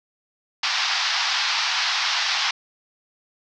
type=band-pass noise; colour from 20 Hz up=white; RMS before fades=-23 dBFS; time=0.63-2.51 s; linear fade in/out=5 ms; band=770 to 5400 Hz; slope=48 dB/octave; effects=none